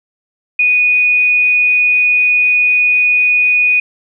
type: tone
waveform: sine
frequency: 2474 Hz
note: D#7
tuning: 10 cents flat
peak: -8 dBFS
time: 0.59-3.8 s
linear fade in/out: 5 ms
effects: none